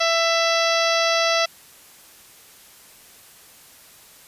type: harmonic tone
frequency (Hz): 665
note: E5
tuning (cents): +15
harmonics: 1 / 2 / 3 / 4 / 5 / 6 / 7 / 8 / 9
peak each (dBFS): -21 / -24 / -26 / -27 / -28 / -29 / -29 / -30 / -31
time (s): 0-1.46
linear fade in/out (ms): 10
effects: white hiss -48 dBFS RMS until 4.27 s + resampled to 32000 Hz